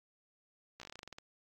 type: slowing click train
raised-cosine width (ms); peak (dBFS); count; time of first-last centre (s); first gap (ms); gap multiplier
0.2; -30; 13; 0.8-1.185; 15; 1.13
effects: AAC 48 kbps